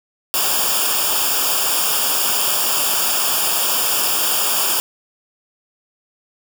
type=noise with comb filter; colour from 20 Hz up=white; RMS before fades=-18 dBFS; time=0.34-4.8 s; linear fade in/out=0 ms; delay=0.49 ms; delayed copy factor=-0.85; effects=none